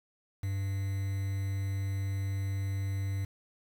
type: tone with quantisation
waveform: triangle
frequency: 98 Hz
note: G2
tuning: in tune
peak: -28 dBFS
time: 0.43-3.25 s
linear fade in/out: 5 ms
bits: 8
effects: none

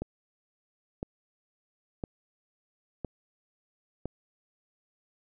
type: click train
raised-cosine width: 2 ms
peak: -20 dBFS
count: 5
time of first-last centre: 0.02-4.056 s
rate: 0.991 Hz
effects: none

